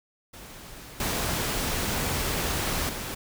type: noise with level steps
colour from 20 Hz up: pink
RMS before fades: -44 / -28 / -34 dBFS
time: 0.33-3.15 s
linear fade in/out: 10 ms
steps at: 1 / 2.89 s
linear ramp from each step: 2 ms
effects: none